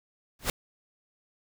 pink noise with exponential growth, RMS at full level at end -21 dBFS, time 0.39-0.5 s, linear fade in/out 2 ms, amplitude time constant 22 ms, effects none

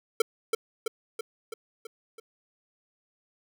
square tone with echo, 450.4 Hz, A4, 40 cents sharp, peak -19 dBFS, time 0.2-0.22 s, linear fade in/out 5 ms, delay 330 ms, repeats 6, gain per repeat -4 dB, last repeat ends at 2.2 s, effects none

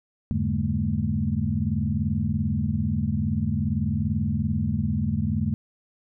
sine tone cluster, 83.2 / 100.8 / 144.1 / 206.6 / 227.1 Hz, E2 / G2 / D3 / G#3 / A#3, +17 / +49 / -33 / -9 / -45 cents, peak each -29 / -29 / -28 / -28 / -29 dBFS, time 0.31-5.54 s, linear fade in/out 0 ms, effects none

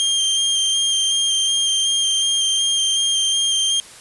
sawtooth tone with vibrato, 3186 Hz, G7, 27 cents sharp, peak -13 dBFS, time 0-3.8 s, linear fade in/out 0 ms, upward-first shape square, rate 2.7 Hz, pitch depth 12 cents each way, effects white hiss -41 dBFS RMS until 4 s + resampled to 24000 Hz

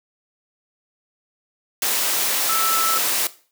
sine tone in noise, 1318.5 Hz, E6, in tune, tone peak -21 dBFS, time 2.49-2.98 s, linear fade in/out 2 ms, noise white, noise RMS -21 dBFS, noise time 1.82-3.27 s, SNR -3 dB, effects noise-tail reverb RT60 0.4 s tail -17 dB re dry + high-pass 300 Hz 12 dB/octave

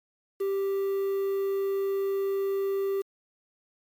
triangle tone with quantisation, 392 Hz, G4, in tune, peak -23 dBFS, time 0.4-3.02 s, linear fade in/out 10 ms, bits 8, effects MP3 96 kbps

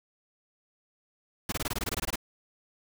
pink noise bursts, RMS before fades -31 dBFS, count 13, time 1.49-2.158 s, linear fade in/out 5 ms, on 32 ms, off 21 ms, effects none

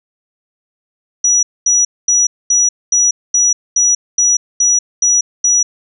sine tone bursts, 5850 Hz, F#8, 21 cents flat, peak -8 dBFS, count 11, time 1.24-5.63 s, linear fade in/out 5 ms, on 190 ms, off 230 ms, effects none

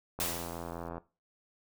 click train, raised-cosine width 1 ms, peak -26 dBFS, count 68, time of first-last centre 0.19-0.981 s, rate 84.7 Hz
white noise with exponential decay, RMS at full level -31 dBFS, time 0.2-0.89 s, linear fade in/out 1 ms, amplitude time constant 150 ms
effects noise-tail reverb RT60 0.3 s tail -18 dB re dry

